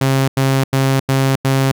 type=tone bursts; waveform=sawtooth; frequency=134.5 Hz; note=C3; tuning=48 cents sharp; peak=-8 dBFS; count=5; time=0.01-1.716 s; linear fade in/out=5 ms; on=270 ms; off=89 ms; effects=none